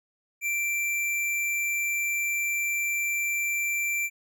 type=tone; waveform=square; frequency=2350 Hz; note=D7; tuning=1 cent sharp; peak=-26 dBFS; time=0.41-4.1 s; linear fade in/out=50 ms; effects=none